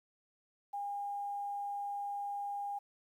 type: tone with quantisation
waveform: sine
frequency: 810 Hz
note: G#5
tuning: 43 cents flat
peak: -36 dBFS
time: 0.73-2.79 s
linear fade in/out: 10 ms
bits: 11
effects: none